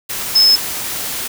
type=tone in noise; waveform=sine; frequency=5200 Hz; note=E8; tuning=24 cents flat; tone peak=-7 dBFS; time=0.35-0.56 s; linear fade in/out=10 ms; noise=white; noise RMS=-23 dBFS; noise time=0.09-1.28 s; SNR=+13 dB; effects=none